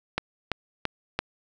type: click train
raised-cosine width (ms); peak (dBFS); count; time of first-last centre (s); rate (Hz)
0.3; -9; 4; 0.18-1.19; 2.97
effects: none